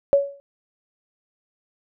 sine tone with exponential decay, 561 Hz, C#5, 21 cents sharp, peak -9 dBFS, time 0.13-0.4 s, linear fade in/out 0 ms, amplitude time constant 58 ms, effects none

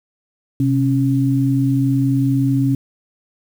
sine tone pair together, 129.55 / 274.5 Hz, C3 / C#4, -17 / -17 cents, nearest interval octave + minor second, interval 1300 cents, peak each -16 dBFS, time 0.6-2.75 s, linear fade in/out 2 ms, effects 7-bit

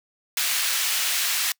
pink high-pass noise, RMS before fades -24 dBFS, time 0.37-1.52 s, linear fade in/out 2 ms, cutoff 2100 Hz, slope 12 dB/octave, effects noise-tail reverb RT60 0.1 s tail -26 dB re dry

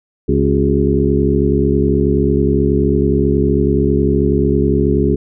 harmonic tone with a mistuned harmonic, 69.3 Hz, C#2, in tune, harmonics 1 / 2 / 3 / 4 / 5 / 6, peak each -18 / -18 / -18 / -18 / -18 / -18 dBFS, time 0.28-5.16 s, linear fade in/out 10 ms, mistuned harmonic 5, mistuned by +82 cents, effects none

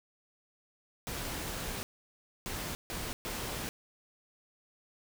pink noise bursts at uneven times, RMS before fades -38 dBFS, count 4, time 1.07-1.83 / 2.46-2.75 / 2.9-3.13 / 3.25-3.69 s, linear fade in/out 0 ms, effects none

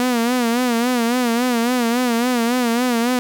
sawtooth tone with vibrato, 240.9 Hz, B3, 43 cents flat, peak -12 dBFS, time 0-3.19 s, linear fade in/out 0 ms, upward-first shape sine, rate 3.6 Hz, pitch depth 89 cents each way, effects 8-bit

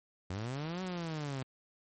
sawtooth linear two-way sweep, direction up then down, 87.31 to 188.9 to 127.8 Hz, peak -32 dBFS, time 0.3-1.43 s, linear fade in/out 5 ms, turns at 0.82 s, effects MP3 32 kbps

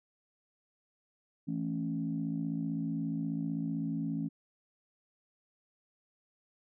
sine chord, A major, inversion second, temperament equal with one note detuned, 164.81 / 220 / 276.2 Hz, E3 / A3 / C#4, 0 / 0 / -6 cents, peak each -35 / -37 / -35 dBFS, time 1.47-4.29 s, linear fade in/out 20 ms, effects tanh soft clip ceiling -23 dBFS

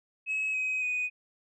sine tone with pitch steps, 2568 / 2528 / 2489 Hz, E7 / D#7 / D#7, -46 / +27 / 0 cents, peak -26 dBFS, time 0.26-1.1 s, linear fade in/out 50 ms, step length 280 ms, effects tanh soft clip ceiling -25 dBFS

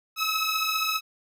15% pulse beating tone pair, 1280 / 1295 Hz, D#6 / E6, +49 / -31 cents, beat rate 15 Hz, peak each -21 dBFS, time 0.16-1.01 s, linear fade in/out 50 ms, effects none

